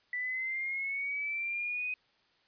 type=linear sweep; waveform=sine; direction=up; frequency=1970 to 2509 Hz; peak=-32 dBFS; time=0.13-1.94 s; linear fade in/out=2 ms; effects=white hiss -69 dBFS RMS until 2.47 s + resampled to 11025 Hz